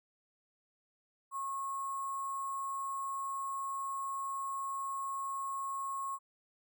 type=tone with sample-and-hold; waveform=sine; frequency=1089 Hz; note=C#6; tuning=31 cents flat; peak=-35 dBFS; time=1.31-6.19 s; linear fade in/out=50 ms; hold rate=8820 Hz; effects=none